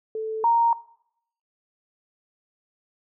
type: tone pair in turn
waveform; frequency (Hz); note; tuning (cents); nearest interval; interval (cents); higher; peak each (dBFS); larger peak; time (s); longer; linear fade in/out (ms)
sine; 439.3 / 930.8; A4 / A#5; -3 / -3; octave + minor second; 1300; second; -26 / -16; second; 0.15-0.44 / 0.44-0.73; neither; 2
effects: noise-tail reverb RT60 0.7 s tail -19 dB re dry